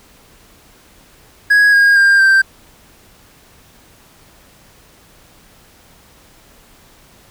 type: tone with pitch steps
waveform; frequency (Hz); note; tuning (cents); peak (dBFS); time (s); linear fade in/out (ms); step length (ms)
triangle; 1661.2 / 1629.8 / 1599.1 / 1568.9; G#6 / G#6 / G6 / G6; 0 / -33 / +34 / +1; -5; 1.5-2.42; 10; 230
effects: pink hiss -47 dBFS RMS until 7.3 s